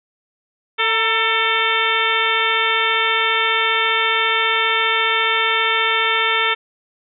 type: harmonic tone with a mistuned harmonic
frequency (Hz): 446.3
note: A4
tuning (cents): +25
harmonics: 1 / 2 / 3 / 4 / 5 / 6 / 7 / 8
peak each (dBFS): -26 / -25 / -21 / -23 / -21 / -25 / -25 / -24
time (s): 0.78-6.55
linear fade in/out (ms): 20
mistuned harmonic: 2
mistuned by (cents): +54
effects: none